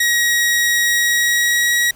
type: tone with pitch glide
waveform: sawtooth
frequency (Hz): 1899 to 1911.1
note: A#6 to A#6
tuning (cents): +32 to +43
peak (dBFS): -10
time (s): 0-1.91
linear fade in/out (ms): 5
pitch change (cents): +11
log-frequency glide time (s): 0.85-1.76
effects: pink hiss -47 dBFS RMS until 1.95 s